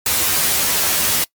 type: noise with comb filter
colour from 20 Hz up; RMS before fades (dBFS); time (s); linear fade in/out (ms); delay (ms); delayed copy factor
white; -17; 0.06-1.24; 2; 12; +1
effects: noise-tail reverb RT60 0.1 s tail -23 dB re dry + MP3 96 kbps